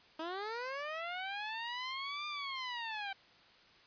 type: linear two-way sweep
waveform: 15% pulse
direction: up then down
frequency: 311.1 to 1204 to 771 Hz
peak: -32 dBFS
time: 0.19-3.13 s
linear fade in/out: 5 ms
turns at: 2.27 s
effects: white hiss -62 dBFS RMS until 3.86 s + resampled to 11025 Hz